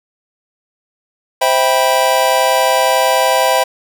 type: chord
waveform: square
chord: C major seventh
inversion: none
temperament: just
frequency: 523.3 / 654.1 / 784.9 / 981.1 Hz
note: C5 / E5 / G5 / B5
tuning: 0 / -14 / +2 / -12 cents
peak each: -17 dBFS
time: 1.41-3.64 s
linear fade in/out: 10 ms
effects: none